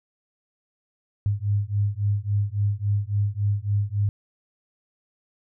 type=beating tone pair; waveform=sine; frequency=100.5 / 104.1 Hz; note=G2 / G#2; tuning=+44 / +5 cents; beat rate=3.6 Hz; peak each=-24 dBFS; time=1.26-4.09 s; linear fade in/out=0 ms; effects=none